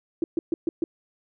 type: tone bursts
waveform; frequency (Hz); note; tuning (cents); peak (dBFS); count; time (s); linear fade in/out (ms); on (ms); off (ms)
sine; 334.3; E4; +24; -20; 5; 0.22-0.84; 2; 20; 130
effects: none